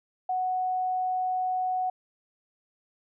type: tone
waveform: sine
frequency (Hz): 740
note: F#5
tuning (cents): 0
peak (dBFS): -25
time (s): 0.29-1.9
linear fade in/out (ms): 5
effects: none